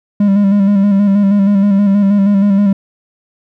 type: tone with vibrato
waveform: triangle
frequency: 200.2 Hz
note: G3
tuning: 37 cents sharp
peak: -5 dBFS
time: 0.2-2.73 s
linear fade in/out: 5 ms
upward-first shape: square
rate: 6.3 Hz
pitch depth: 37 cents each way
effects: none